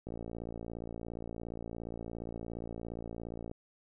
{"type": "click train", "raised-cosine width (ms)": 2, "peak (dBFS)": -28, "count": 198, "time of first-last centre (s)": [0.07, 3.514], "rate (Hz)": 57.2, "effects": []}